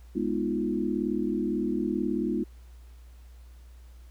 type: chord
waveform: sine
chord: F half-diminished seventh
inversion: first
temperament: equal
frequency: 207.7 / 246.9 / 311.1 / 349.2 Hz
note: Ab3 / Cb4 / Eb4 / F4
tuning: 0 / 0 / 0 / 0 cents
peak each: -31 dBFS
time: 0.15-2.44 s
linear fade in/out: 10 ms
effects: added 60 Hz sine -46 dBFS peak until 4.1 s + pink hiss -63 dBFS RMS until 4.1 s